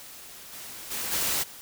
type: noise with level steps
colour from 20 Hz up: white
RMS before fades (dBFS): -45 / -41 / -32 / -27 / -45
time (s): 0-1.61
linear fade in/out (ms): 0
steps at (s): 0.52 / 0.9 / 1.11 / 1.42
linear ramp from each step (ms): 20
effects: none